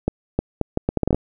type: accelerating click train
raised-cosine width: 2 ms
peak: -5 dBFS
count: 11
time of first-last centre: 0.08-1.146 s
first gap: 310 ms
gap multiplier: 0.72
effects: none